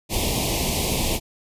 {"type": "band-stop noise", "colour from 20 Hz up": "pink", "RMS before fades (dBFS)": -23, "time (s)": [0.09, 1.2], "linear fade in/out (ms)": 50, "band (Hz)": [960, 2200], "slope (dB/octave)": 48, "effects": ["resampled to 32000 Hz"]}